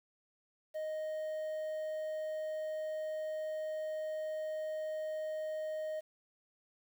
triangle tone with quantisation, 622.3 Hz, D#5, in tune, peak -34 dBFS, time 0.74-6.01 s, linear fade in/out 20 ms, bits 10, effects none

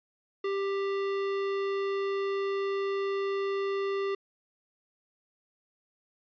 sine tone with hard clipping, 394.2 Hz, G4, 10 cents sharp, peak -30 dBFS, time 0.44-4.15 s, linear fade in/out 5 ms, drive 16 dB, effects resampled to 11025 Hz

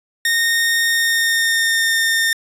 sawtooth tone with pitch glide, 1843 to 1819.7 Hz, A#6 to A#6, -20 to -42 cents, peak -11 dBFS, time 0.25-2.33 s, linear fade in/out 2 ms, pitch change -22 cents, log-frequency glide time 0.87-1.95 s, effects resampled to 32000 Hz

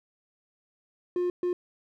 triangle tone bursts at uneven times, 356.2 Hz, F4, 34 cents sharp, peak -22 dBFS, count 2, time 1.16-1.3 / 1.43-1.53 s, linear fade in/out 2 ms, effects tanh soft clip ceiling -18 dBFS

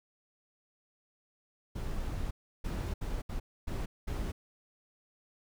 brown noise bursts at uneven times, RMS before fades -35 dBFS, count 6, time 1.75-2.31 / 2.64-2.94 / 3.01-3.22 / 3.29-3.4 / 3.67-3.86 / 4.07-4.32 s, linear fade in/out 10 ms, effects none

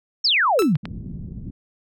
sine exponential sweep, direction down, 5588 to 130.81 Hz, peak -15 dBFS, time 0.24-0.77 s, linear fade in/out 10 ms
sawtooth tone with exponential decay, 1318.5 Hz, E6, in tune, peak -15 dBFS, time 0.59-0.73 s, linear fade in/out 1 ms, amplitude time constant 30 ms
clicks, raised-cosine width 0.3 ms, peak -16 / -19 / -15 dBFS, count 3, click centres 0.622 / 0.755 / 0.855 s
white low-pass noise, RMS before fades -33 dBFS, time 0.83-1.51 s, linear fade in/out 10 ms, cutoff 210 Hz, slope 24 dB/octave
effects none

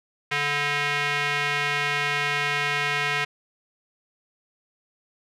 square tone with band-pass filter, 145 Hz, D3, 22 cents flat, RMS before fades -25 dBFS, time 0.31-3.25 s, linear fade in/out 10 ms, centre 2200 Hz, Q 2, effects none

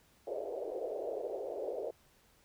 white band-pass noise, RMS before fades -39 dBFS, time 0.27-1.91 s, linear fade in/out 5 ms, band 380 to 630 Hz, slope 48 dB/octave, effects pink hiss -67 dBFS RMS until 2.44 s

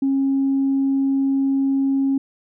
sine tone, 272 Hz, C#4, 33 cents flat, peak -15 dBFS, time 0.02-2.18 s, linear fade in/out 5 ms, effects tanh soft clip ceiling -12 dBFS

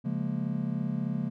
triangle chord, Bb minor seventh, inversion first, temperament just, 139.85 / 174.81 / 209.8 / 233.1 Hz, Db3 / F3 / Ab3 / Bb3, +16 / +2 / +18 / 0 cents, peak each -32 dBFS, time 0.04-1.3 s, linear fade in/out 20 ms, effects none

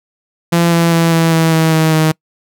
sawtooth tone with pitch steps, 170 / 168.14 / 166.31 / 164.49 / 162.7 / 160.92 / 159.17 / 157.43 Hz, F3 / E3 / E3 / E3 / E3 / E3 / D#3 / D#3, -46 / +35 / +16 / -3 / -22 / -41 / +40 / +21 cents, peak -5 dBFS, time 0.52-2.12 s, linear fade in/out 10 ms, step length 200 ms, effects noise-tail reverb RT60 0.1 s tail -26 dB re dry

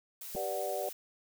blue noise, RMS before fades -44 dBFS, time 0.21-0.93 s, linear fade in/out 5 ms
clicks, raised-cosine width 2 ms, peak -29 dBFS, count 2, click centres 0.349 / 0.354 s
sine chord, G major seventh, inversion none, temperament equal, 392 / 493.9 / 587.3 / 740 Hz, G4 / B4 / D5 / F#5, 0 / 0 / 0 / 0 cents, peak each -40 / -40 / -36 / -38 dBFS, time 0.36-0.89 s, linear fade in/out 2 ms
effects none

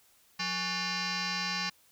sine tone with frequency modulation, 1480 Hz, F#6, in tune, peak -30 dBFS, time 0.39-1.7 s, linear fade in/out 10 ms, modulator 650 Hz, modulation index 6.2, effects white hiss -64 dBFS RMS until 1.91 s

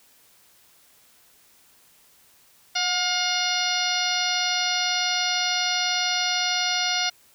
harmonic tone with a mistuned harmonic, 713 Hz, F5, 36 cents sharp, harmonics 1 / 2 / 3 / 4 / 5 / 6 / 7 / 8, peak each -30 / -30 / -30 / -30 / -30 / -30 / -30 / -30 dBFS, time 2.75-7.1 s, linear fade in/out 10 ms, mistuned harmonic 1, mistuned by +33 cents, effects white hiss -57 dBFS RMS until 7.34 s

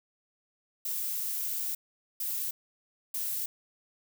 violet noise bursts at uneven times, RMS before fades -33 dBFS, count 3, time 0.85-1.75 / 2.2-2.51 / 3.14-3.46 s, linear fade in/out 5 ms, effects none

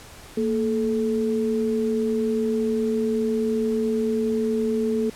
sine tone pair together, 230 / 433.6 Hz, A#3 / A4, -23 / -25 cents, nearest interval major seventh, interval 1098 cents, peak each -23 dBFS, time 0.37-5.1 s, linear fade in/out 5 ms, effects pink hiss -44 dBFS RMS until 5.15 s + low-pass 12000 Hz 12 dB/octave

